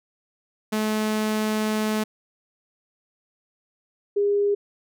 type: tone pair in turn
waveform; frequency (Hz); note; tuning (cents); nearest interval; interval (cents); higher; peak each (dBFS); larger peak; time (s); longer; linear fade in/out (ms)
sawtooth / sine; 215.4 / 406.6; A3 / G#4; -37 / -37; major seventh; 1100; second; -18; neither; 0.72-2.04 / 4.16-4.55; first; 10
effects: none